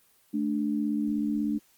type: tone pair together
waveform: sine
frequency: 217.3 / 293.6 Hz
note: A3 / D4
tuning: -21 / 0 cents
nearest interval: perfect fourth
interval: 521 cents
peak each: -28 dBFS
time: 0.33-1.59 s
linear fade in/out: 20 ms
effects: white hiss -63 dBFS RMS until 1.77 s + Opus 24 kbps